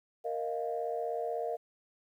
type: chord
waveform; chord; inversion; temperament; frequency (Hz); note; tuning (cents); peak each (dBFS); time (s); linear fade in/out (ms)
sine; Bb suspended fourth; none; equal; 466.2 / 622.3 / 698.5; Bb4 / Eb5 / F5; 0 / 0 / 0; -35 / -37 / -36; 0.24-1.57; 20
effects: tanh soft clip ceiling -22 dBFS + 11-bit